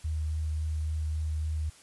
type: tone with vibrato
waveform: sine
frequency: 77.78 Hz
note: D#2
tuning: in tune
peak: -28 dBFS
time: 0.04-1.7 s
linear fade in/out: 10 ms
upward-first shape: sine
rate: 3.6 Hz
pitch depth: 11 cents each way
effects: white hiss -55 dBFS RMS until 1.82 s + resampled to 24000 Hz